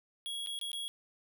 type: tone with dropouts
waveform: square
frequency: 3322 Hz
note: G#7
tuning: in tune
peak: -37 dBFS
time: 0.26-0.88 s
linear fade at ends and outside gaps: 0 ms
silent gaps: 0.462-0.471 / 0.59-0.613 / 0.717-0.731 s
effects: none